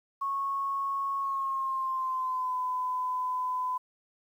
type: tone with pitch glide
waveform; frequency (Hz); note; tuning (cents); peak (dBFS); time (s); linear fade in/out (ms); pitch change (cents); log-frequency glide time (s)
sine; 1100 to 1008.7; C#6 to B5; -14 to +36; -28; 0.21-3.78; 10; -150; 1.2-2.55
effects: 10-bit